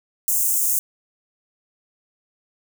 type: high-pass noise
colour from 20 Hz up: white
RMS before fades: -20 dBFS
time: 0.28-0.79 s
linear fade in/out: 0 ms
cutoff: 6500 Hz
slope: 48 dB/octave
effects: none